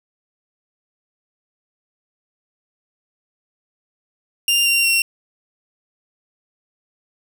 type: tone with pitch steps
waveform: sawtooth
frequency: 2794 / 2764 / 2733 Hz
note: F7 / F7 / F7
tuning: 0 / -19 / -38 cents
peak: -11 dBFS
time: 4.48-5.02 s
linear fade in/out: 2 ms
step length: 180 ms
effects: none